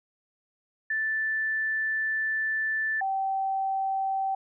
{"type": "tone pair in turn", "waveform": "sine", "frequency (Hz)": [1760, 773.6], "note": ["A6", "G5"], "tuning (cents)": [0, -23], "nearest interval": "octave + major second", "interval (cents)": 1423, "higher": "first", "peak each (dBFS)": -25, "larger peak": "neither", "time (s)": [[0.9, 3.01], [3.01, 4.35]], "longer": "first", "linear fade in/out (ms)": 5, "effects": []}